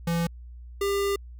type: tone pair in turn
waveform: square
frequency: 168.9 / 399.4 Hz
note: E3 / G4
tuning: +42 / +32 cents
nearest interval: octave + minor third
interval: 1490 cents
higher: second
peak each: -24 dBFS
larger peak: neither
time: 0.07-0.27 / 0.81-1.16 s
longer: second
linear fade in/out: 5 ms
effects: added 60 Hz sine -40 dBFS peak until 1.39 s